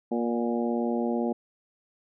harmonic tone with a mistuned harmonic, 118.1 Hz, A#2, 23 cents sharp, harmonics 2 / 3 / 4 / 5 / 6 / 7, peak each -27 / -31 / -33 / -35 / -37 / -38 dBFS, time 0.11-1.33 s, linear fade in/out 10 ms, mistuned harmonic 6, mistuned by +33 cents, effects none

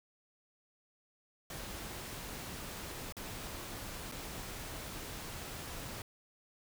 pink noise with dropouts, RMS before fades -44 dBFS, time 1.5-6.02 s, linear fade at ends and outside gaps 2 ms, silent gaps 3.124-3.167 / 4.116-4.121 s, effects none

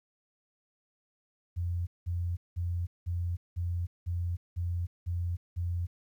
sine tone bursts, 87.1 Hz, F2, 4 cents flat, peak -29 dBFS, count 9, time 1.56-5.87 s, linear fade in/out 20 ms, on 310 ms, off 190 ms, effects 11-bit

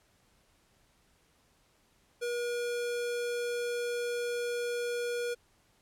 square tone, 480 Hz, B4, 49 cents flat, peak -32 dBFS, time 2.21-5.35 s, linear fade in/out 20 ms, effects pink hiss -68 dBFS RMS until 5.81 s + low-pass 12000 Hz 12 dB/octave

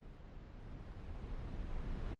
brown noise with level ramp, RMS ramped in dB -52 to -40 dBFS, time 0.01-2.15 s, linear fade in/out 20 ms, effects low-pass 4000 Hz 12 dB/octave + Opus 24 kbps

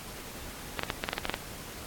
clicks, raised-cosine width 0.3 ms, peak -12 dBFS, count 10, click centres 0.793 / 0.834 / 0.902 / 1.039 / 1.089 / 1.131 / 1.181 / 1.254 / 1.296 / 1.341 s, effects pink hiss -43 dBFS RMS until 1.86 s + AAC 64 kbps

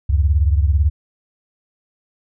sine beating tone pair, 71 / 89 Hz, C#2 / F2, +42 / +33 cents, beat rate 18 Hz, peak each -13 / -18 dBFS, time 0.09-0.9 s, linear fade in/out 10 ms, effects none

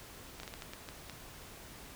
slowing click train, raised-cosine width 0.2 ms, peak -26 dBFS, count 8, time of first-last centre 0.4-1.097 s, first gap 33 ms, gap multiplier 1.36, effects pink hiss -51 dBFS RMS until 1.95 s

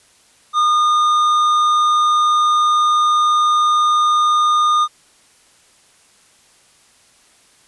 sine tone with tanh clipping, 1219 Hz, D#6, 36 cents flat, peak -13 dBFS, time 0.53-4.88 s, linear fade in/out 50 ms, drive 9 dB, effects white hiss -52 dBFS RMS until 7.67 s + resampled to 24000 Hz

